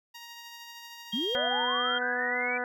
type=tone with tremolo; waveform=10% pulse; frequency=939 Hz; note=A#5; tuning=12 cents sharp; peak=-34 dBFS; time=0.14-1.36 s; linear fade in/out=10 ms; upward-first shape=triangle; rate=13 Hz; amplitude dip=30%
type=tone with pitch glide; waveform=sine; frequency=3217 to 3195 Hz; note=G7 to G7; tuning=+44 to +32 cents; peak=-30 dBFS; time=1.12-1.99 s; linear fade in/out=10 ms; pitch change=-12 cents; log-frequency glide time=1.23-1.85 s
type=linear sweep; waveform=sine; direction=up; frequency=194.6 to 2348 Hz; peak=-30 dBFS; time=1.13-2.58 s; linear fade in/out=10 ms
type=harmonic tone; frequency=246.9 Hz; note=B3; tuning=in tune; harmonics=1 / 2 / 3 / 4 / 5 / 6 / 7 / 8; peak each=-41 / -35 / -36 / -41 / -43 / -34 / -38 / -41 dBFS; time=1.35-2.64 s; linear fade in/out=0 ms
effects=none